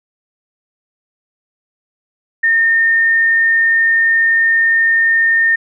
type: tone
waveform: sine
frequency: 1823 Hz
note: A#6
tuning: 39 cents flat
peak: -9 dBFS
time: 2.43-5.56 s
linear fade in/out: 10 ms
effects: none